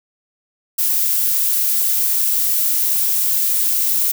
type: noise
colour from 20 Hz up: violet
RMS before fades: -17 dBFS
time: 0.78-4.12 s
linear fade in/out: 10 ms
effects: none

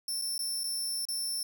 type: tone with dropouts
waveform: 20% pulse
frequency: 5370 Hz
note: E8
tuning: 31 cents sharp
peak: -26 dBFS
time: 0.08-1.43 s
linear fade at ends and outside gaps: 2 ms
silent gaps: 0.215-0.22 / 0.38-0.391 / 0.635-0.64 / 1.053-1.086 s
effects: none

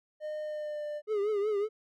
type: tone with pitch glide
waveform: triangle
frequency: 610 to 595.4 Hz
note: D#5 to D5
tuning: -34 to +24 cents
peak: -32 dBFS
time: 0.2-1.02 s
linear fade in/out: 50 ms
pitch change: -42 cents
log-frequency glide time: 0.42-0.85 s
type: tone with vibrato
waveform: triangle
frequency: 415.6 Hz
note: G#4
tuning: 1 cent sharp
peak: -25 dBFS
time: 1.07-1.69 s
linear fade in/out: 50 ms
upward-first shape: triangle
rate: 5.4 Hz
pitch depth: 95 cents each way
effects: none

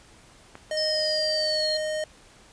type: click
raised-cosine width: 0.5 ms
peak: -25 dBFS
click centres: 0.554 s
type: tone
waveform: square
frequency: 618 Hz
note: D#5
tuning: 12 cents flat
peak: -27 dBFS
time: 0.71-2.04 s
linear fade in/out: 2 ms
type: linear sweep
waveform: sine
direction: down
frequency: 5274 to 4190 Hz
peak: -25 dBFS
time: 0.77-1.77 s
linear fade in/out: 2 ms
effects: pink hiss -53 dBFS RMS until 2.52 s + resampled to 22050 Hz

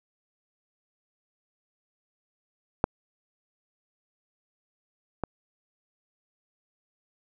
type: clicks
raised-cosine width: 1 ms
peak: -6 / -14 dBFS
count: 2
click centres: 2.841 / 5.237 s
effects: none

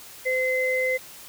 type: tone pair together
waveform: sine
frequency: 514 / 2056 Hz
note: C5 / C7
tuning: -31 / -31 cents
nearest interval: 2 octaves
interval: 2400 cents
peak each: -24 dBFS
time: 0.25-0.98 s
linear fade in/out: 20 ms
effects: white hiss -44 dBFS RMS until 1.28 s

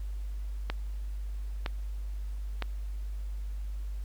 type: click train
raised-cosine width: 0.3 ms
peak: -16 dBFS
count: 3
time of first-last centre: 0.7-2.623 s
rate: 1.04 Hz
effects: added 50 Hz sine -33 dBFS peak until 4.04 s + pink hiss -60 dBFS RMS until 4.04 s

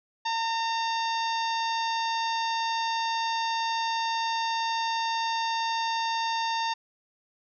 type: harmonic tone with a mistuned harmonic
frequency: 911 Hz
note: A#5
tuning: 40 cents flat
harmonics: 1 / 2 / 3 / 4 / 5 / 6 / 7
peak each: -27 / -36 / -38 / -36 / -38 / -42 / -46 dBFS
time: 0.25-6.74 s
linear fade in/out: 10 ms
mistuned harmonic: 5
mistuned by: +35 cents
effects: none

